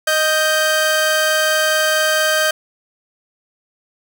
sawtooth tone pair together, 622.3 / 1568 Hz, D#5 / G6, 0 / 0 cents, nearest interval octave + major third, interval 1600 cents, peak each -13 dBFS, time 0.07-2.51 s, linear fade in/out 5 ms, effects none

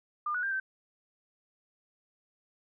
sine tone with pitch steps, 1205 / 1468 / 1589 / 1549 Hz, D6 / F#6 / G6 / G6, +44 / -14 / +23 / -21 cents, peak -29 dBFS, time 0.26-0.6 s, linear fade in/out 5 ms, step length 85 ms, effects none

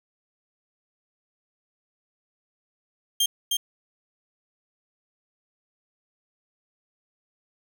sawtooth tone with echo, 3190 Hz, G7, 30 cents sharp, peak -16 dBFS, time 3.2-3.26 s, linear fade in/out 5 ms, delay 310 ms, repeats 1, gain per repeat -3 dB, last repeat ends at 3.57 s, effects none

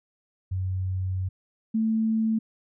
sine tone pair in turn, 93.4 / 221.6 Hz, F#2 / A3, +17 / +13 cents, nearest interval octave + minor third, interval 1496 cents, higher second, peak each -25 / -21 dBFS, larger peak second, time 0.51-1.29 / 1.74-2.39 s, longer first, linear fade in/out 10 ms, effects none

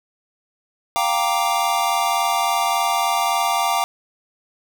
square chord, G minor seventh, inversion third, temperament equal with one note detuned, 700.5 / 784 / 932.3 / 1174.7 Hz, F5 / G5 / Bb5 / D6, +5 / 0 / 0 / 0 cents, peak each -24 dBFS, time 0.96-3.84 s, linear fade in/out 0 ms, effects none

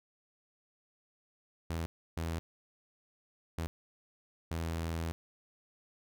sawtooth tone bursts at uneven times, 82.41 Hz, E2, in tune, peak -30 dBFS, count 4, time 1.7-1.86 / 2.17-2.39 / 3.58-3.67 / 4.51-5.12 s, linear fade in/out 0 ms, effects none

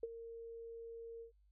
sine tone with ADSR envelope, 460 Hz, A#4, 23 cents flat, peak -35 dBFS, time 0.03-1.32 s, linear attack 4 ms, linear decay 30 ms, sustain -12 dB, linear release 110 ms, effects added 50 Hz sine -67 dBFS peak until 1.51 s

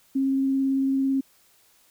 sine tone with vibrato, 269.4 Hz, C#4, 49 cents flat, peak -20 dBFS, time 0.15-1.21 s, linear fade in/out 10 ms, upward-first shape triangle, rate 18 Hz, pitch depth 11 cents each way, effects white hiss -60 dBFS RMS until 1.9 s

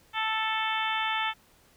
harmonic tone, 440 Hz, A4, in tune, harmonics 2 / 3 / 4 / 5 / 6 / 7 / 8, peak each -31 / -33 / -34 / -35 / -36 / -36 / -37 dBFS, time 0.13-1.34 s, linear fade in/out 50 ms, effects pink hiss -61 dBFS RMS until 1.76 s

